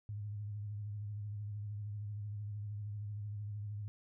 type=tone with vibrato; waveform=sine; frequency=103.83 Hz; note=G#2; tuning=in tune; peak=-39 dBFS; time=0.09-3.88 s; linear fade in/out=0 ms; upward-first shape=sine; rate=13 Hz; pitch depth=47 cents each way; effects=none